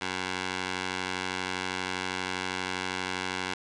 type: tone with band-pass filter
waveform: 15% pulse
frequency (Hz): 92.5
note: F#2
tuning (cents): 0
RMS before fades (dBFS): -33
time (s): 0.01-3.54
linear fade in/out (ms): 5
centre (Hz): 2500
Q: 0.65
effects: resampled to 22050 Hz + 9-bit